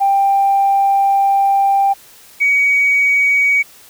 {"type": "tone pair in turn", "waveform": "sine", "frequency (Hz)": [790, 2257], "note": ["G5", "C#7"], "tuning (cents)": [13, 31], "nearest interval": "octave + tritone", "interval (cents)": 1818, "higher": "second", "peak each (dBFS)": -9, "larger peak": "neither", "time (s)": [[0, 1.94], [2.4, 3.63]], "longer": "first", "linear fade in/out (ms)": 20, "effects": ["tanh soft clip ceiling -5 dBFS", "white hiss -43 dBFS RMS until 3.89 s"]}